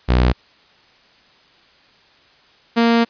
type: tone pair in turn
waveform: sawtooth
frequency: 61.74 / 232.4 Hz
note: B1 / A#3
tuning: 0 / -5 cents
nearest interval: octave + major seventh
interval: 2295 cents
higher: second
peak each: -8 dBFS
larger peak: neither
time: 0.08-0.33 / 2.76-3.05 s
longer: second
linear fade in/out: 20 ms
effects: white hiss -52 dBFS RMS until 3.09 s + resampled to 11025 Hz